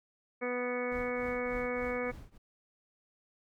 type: harmonic tone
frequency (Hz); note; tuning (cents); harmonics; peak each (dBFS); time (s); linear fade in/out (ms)
246.9; B3; 0; 1 / 2 / 3 / 4 / 5 / 6 / 7 / 8 / 9; -39 / -34 / -45 / -47 / -43 / -48 / -45 / -50 / -40; 0.41-2.12; 20
type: noise with tremolo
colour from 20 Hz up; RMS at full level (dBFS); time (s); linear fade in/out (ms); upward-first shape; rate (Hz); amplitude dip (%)
brown; -44; 0.91-2.38; 10; triangle; 3.4; 95
effects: none